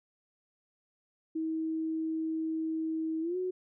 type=tone with pitch glide; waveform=sine; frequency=320 to 367.6 Hz; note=D#4 to F#4; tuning=+49 to -11 cents; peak=-30 dBFS; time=1.35-3.51 s; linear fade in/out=10 ms; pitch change=+240 cents; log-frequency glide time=3.21-3.37 s; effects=none